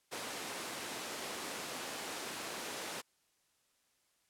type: high-pass noise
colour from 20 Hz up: pink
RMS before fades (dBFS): -42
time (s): 0.11-3.02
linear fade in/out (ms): 20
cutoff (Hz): 310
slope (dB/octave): 12
effects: white hiss -75 dBFS RMS until 4.29 s + low-pass 11000 Hz 12 dB/octave